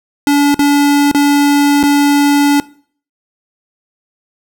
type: tone with dropouts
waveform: square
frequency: 286.9 Hz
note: D4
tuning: 40 cents flat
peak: -8 dBFS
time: 0.27-2.6 s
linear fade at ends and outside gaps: 1 ms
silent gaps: 0.544-0.592 / 1.114-1.147 / 1.83-1.836 s
effects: noise-tail reverb RT60 0.5 s tail -21 dB re dry